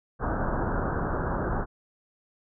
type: low-pass noise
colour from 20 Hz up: pink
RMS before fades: -28 dBFS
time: 0.19-1.66 s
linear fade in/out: 50 ms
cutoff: 1600 Hz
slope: 96 dB/octave
effects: none